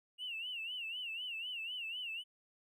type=tone with vibrato; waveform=triangle; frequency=2820 Hz; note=F7; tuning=16 cents sharp; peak=-36 dBFS; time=0.18-2.24 s; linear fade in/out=50 ms; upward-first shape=sine; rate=4 Hz; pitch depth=130 cents each way; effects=tanh soft clip ceiling -37 dBFS